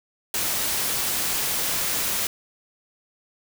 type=noise; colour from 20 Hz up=white; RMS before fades=-25 dBFS; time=0.34-2.27 s; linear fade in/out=2 ms; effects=none